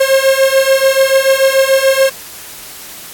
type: beating tone pair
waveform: 45% pulse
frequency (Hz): 533 / 539.9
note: C5 / C#5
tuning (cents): +32 / -46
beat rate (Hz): 6.9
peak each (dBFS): -11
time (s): 0-2.1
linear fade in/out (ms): 10
effects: white hiss -31 dBFS RMS until 3.13 s + AAC 64 kbps